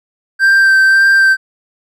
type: tone with vibrato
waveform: triangle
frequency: 1568 Hz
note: G6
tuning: in tune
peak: -4 dBFS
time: 0.39-1.37 s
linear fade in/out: 50 ms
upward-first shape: sine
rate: 1.8 Hz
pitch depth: 15 cents each way
effects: none